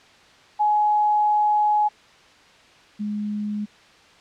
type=tone pair in turn; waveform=sine; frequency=841 / 208.9 Hz; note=G#5 / G#3; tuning=+22 / +10 cents; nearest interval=2 octaves; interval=2412 cents; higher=first; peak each=-16 / -24 dBFS; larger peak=first; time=0.59-1.89 / 2.99-3.66 s; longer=first; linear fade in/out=20 ms; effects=white hiss -51 dBFS RMS until 4.2 s + low-pass 4000 Hz 12 dB/octave